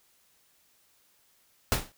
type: noise with exponential decay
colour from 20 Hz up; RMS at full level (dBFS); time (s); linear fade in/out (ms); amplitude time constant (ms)
pink; -21; 1.72-1.92; 0; 43
effects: white hiss -66 dBFS RMS until 1.97 s